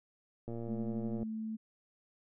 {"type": "click train", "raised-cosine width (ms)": 2, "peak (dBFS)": -29, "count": 88, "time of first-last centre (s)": [0.48, 1.23], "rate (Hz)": 116}
{"type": "tone", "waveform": "sine", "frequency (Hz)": 220, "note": "A3", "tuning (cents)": 0, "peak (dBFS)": -36, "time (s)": [0.67, 1.57], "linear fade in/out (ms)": 20}
{"effects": []}